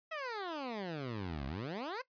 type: exponential two-way sweep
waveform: 15% pulse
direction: down then up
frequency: 660 to 64.7 to 542 Hz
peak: -32 dBFS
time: 0.11-2.02 s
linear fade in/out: 10 ms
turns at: 1.46 s
effects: noise-tail reverb RT60 0.1 s tail -18 dB re dry + resampled to 11025 Hz